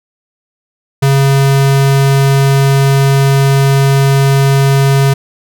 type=tone; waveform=square; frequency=137.3 Hz; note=C#3; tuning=16 cents flat; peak=-7 dBFS; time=1.02-5.14 s; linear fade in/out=10 ms; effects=none